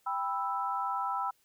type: chord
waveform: sine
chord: E minor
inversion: first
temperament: just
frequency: 791.1 / 988.9 / 1318.5 Hz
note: G5 / B5 / E6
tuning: +16 / +2 / 0 cents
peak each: -35 / -34 / -34 dBFS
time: 0.06-1.31 s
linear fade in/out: 10 ms
effects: white hiss -70 dBFS RMS until 1.44 s